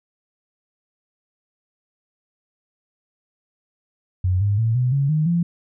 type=tone with pitch steps; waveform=sine; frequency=91.8 / 101.86 / 113.02 / 125.4 / 139.14 / 154.39 / 171.3 Hz; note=F#2 / G#2 / A2 / B2 / C#3 / D#3 / F3; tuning=-13 / -33 / +47 / +27 / +7 / -13 / -33 cents; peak=-16 dBFS; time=4.24-5.43 s; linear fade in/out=5 ms; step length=170 ms; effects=none